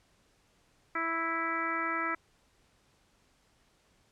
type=harmonic tone; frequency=329.6 Hz; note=E4; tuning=in tune; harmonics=1 / 2 / 3 / 4 / 5 / 6 / 7; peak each=-39 / -43 / -40 / -33 / -39 / -36 / -41 dBFS; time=0.95-2.15 s; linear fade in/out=5 ms; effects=pink hiss -68 dBFS RMS until 4.11 s + low-pass 9000 Hz 12 dB/octave